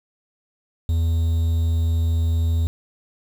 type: tone with quantisation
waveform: triangle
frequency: 82.41 Hz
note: E2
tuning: in tune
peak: -15 dBFS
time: 0.89-2.67 s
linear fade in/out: 0 ms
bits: 7
effects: none